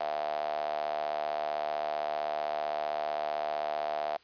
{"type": "tone with high-pass filter", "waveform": "sawtooth", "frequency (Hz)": 75.6, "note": "D#2", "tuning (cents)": -49, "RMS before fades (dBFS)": -33, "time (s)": [0, 4.17], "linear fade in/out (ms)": 5, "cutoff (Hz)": 690, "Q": 9.4, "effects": ["white hiss -61 dBFS RMS until 4.23 s", "resampled to 11025 Hz"]}